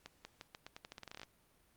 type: accelerating click train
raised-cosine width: 0.2 ms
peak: -30 dBFS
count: 17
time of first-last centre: 0.06-1.233 s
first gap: 190 ms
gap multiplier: 0.85
effects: pink hiss -71 dBFS RMS until 1.76 s + Opus 48 kbps